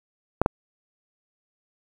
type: clicks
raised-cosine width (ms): 1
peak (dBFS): -4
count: 2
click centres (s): 0.416 / 0.461
effects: 7-bit